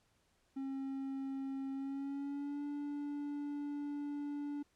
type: tone with pitch glide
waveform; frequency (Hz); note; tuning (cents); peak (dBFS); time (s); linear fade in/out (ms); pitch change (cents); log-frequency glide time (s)
triangle; 270.1 to 289.5; C#4 to D4; -45 to -25; -36; 0.56-4.63; 10; +120; 1.72-2.64
effects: pink hiss -75 dBFS RMS until 4.75 s + low-pass 10000 Hz 12 dB/octave